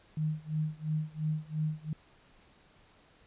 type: tone with tremolo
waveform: sine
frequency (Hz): 154.8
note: D#3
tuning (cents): -9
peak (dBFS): -27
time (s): 0.17-1.93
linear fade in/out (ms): 2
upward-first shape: sine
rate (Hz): 2.9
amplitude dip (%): 95
effects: pink hiss -62 dBFS RMS until 3.26 s + resampled to 8000 Hz